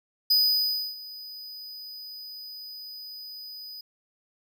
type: tone with ADSR envelope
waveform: square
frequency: 4978 Hz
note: D#8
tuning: in tune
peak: -18 dBFS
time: 0.3-3.81 s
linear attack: 9 ms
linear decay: 640 ms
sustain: -21 dB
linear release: 4 ms
effects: none